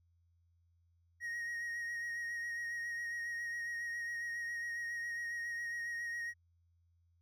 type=tone with vibrato; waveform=triangle; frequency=1879 Hz; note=A#6; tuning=13 cents sharp; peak=-36 dBFS; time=1.2-6.34 s; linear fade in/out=50 ms; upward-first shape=sine; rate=7.3 Hz; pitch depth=21 cents each way; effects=added 85 Hz sine -69 dBFS peak until 7.21 s